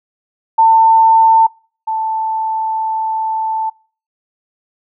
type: tone pair in turn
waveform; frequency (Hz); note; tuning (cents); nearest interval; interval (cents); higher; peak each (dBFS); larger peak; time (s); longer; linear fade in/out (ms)
sine; 896 / 882.6; A5 / A5; +31 / +5; unison; 26; first; -5 / -15; first; 0.58-1.47 / 1.87-3.7; second; 10
effects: noise-tail reverb RT60 0.4 s tail -24 dB re dry